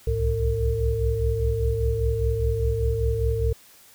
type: tone cluster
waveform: sine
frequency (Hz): 63.2 / 68.2 / 107.3 / 454.2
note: B1 / C#2 / A2 / A#4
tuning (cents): +41 / -28 / -43 / -45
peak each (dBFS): -26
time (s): 0.07-3.53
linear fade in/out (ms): 5
effects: white hiss -52 dBFS RMS until 3.94 s